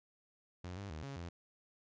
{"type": "tone with pitch steps", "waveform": "sawtooth", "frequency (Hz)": [89.8, 99.8, 78, 138.2, 85.7], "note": ["F2", "G2", "D#2", "C#3", "F2"], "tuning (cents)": [49, 32, 5, -5, -32], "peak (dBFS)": -39, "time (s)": [0.64, 1.29], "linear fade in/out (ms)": 5, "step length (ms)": 130, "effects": ["resampled to 16000 Hz"]}